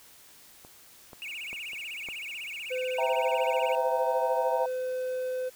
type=clicks; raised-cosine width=1 ms; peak=-35 / -31 / -31 / -38 / -29 dBFS; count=5; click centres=0.649 / 1.132 / 1.53 / 1.733 / 2.087 s
type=tone with vibrato; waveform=triangle; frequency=2513 Hz; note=D#7; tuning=17 cents sharp; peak=-34 dBFS; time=1.22-3.75 s; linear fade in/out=0 ms; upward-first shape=sine; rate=16 Hz; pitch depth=240 cents each way
type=tone; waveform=triangle; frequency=510 Hz; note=C5; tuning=44 cents flat; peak=-27 dBFS; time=2.7-5.5 s; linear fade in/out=20 ms
type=chord; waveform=sine; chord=C dominant seventh; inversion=none; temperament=equal; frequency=523.3 / 659.3 / 784 / 932.3 Hz; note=C5 / E5 / G5 / Bb5; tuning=0 / 0 / 0 / 0 cents; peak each=-33 / -30 / -33 / -30 dBFS; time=2.98-4.66 s; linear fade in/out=5 ms
effects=white hiss -54 dBFS RMS until 5.55 s